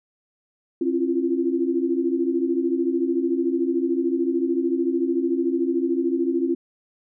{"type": "tone cluster", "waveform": "sine", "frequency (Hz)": [268.5, 335, 348.5], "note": ["C4", "E4", "F4"], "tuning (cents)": [45, 28, -4], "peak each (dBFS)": -24, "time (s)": [0.81, 6.55], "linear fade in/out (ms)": 5, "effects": []}